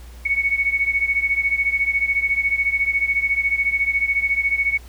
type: beating tone pair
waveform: sine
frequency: 2217 / 2231 Hz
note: C#7 / C#7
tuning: 0 / +11 cents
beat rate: 14 Hz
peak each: -19 / -22 dBFS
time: 0.25-4.78 s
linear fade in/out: 10 ms
effects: added 60 Hz sine -37 dBFS peak until 4.88 s + pink hiss -48 dBFS RMS until 4.88 s